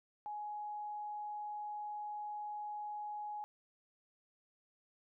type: tone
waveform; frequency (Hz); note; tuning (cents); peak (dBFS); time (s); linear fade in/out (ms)
sine; 837; G#5; +13; -40; 0.26-3.44; 0
effects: none